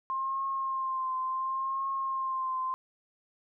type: tone with vibrato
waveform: sine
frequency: 1059 Hz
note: C6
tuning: 21 cents sharp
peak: -29 dBFS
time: 0.1-2.74 s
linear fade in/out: 0 ms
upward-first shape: triangle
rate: 0.7 Hz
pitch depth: 39 cents each way
effects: none